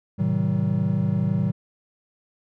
triangle chord, A diminished seventh, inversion none, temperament just, 110 / 132 / 158.4 / 190.08 Hz, A2 / C3 / Eb3 / Gb3, 0 / +16 / +31 / +47 cents, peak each -24 / -26 / -23 / -22 dBFS, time 0.18-1.52 s, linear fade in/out 20 ms, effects none

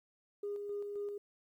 sine tone with tremolo, 408.4 Hz, G#4, 29 cents flat, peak -35 dBFS, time 0.43-1.18 s, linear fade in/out 5 ms, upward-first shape square, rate 3.8 Hz, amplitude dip 35%, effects tanh soft clip ceiling -32 dBFS + 12-bit

